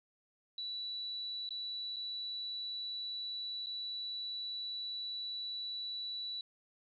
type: tone with dropouts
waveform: sine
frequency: 3945 Hz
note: B7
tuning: 3 cents flat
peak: -38 dBFS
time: 0.58-6.41 s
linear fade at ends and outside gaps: 2 ms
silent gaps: 1.491-1.506 / 1.961-1.966 / 3.661-3.668 s
effects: none